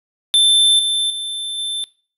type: tone with level steps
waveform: square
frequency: 3547 Hz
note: A7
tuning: 13 cents sharp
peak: -10 / -16 / -23 / -21 dBFS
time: 0.34-1.84 s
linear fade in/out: 0 ms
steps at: 0.79 / 1.1 / 1.58 s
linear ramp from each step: 2 ms
effects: noise-tail reverb RT60 0.4 s tail -21 dB re dry + resampled to 32000 Hz